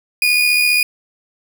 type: tone with amplitude modulation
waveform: 35% pulse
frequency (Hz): 2455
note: D#7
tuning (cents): -24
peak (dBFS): -8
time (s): 0.22-0.83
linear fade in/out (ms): 2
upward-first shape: sine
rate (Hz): 74.9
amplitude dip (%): 40
effects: none